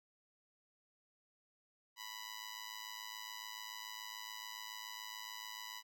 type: tone with amplitude modulation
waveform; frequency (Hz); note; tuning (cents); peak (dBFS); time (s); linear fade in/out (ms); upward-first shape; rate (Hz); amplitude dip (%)
10% pulse; 987.8; B5; 0; -34; 1.96-5.83; 50; sine; 107; 75
effects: none